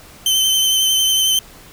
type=tone with vibrato; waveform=sawtooth; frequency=3082 Hz; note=G7; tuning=30 cents flat; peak=-10 dBFS; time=0.26-1.39 s; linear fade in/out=2 ms; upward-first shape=sine; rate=11 Hz; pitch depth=18 cents each way; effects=pink hiss -42 dBFS RMS until 1.72 s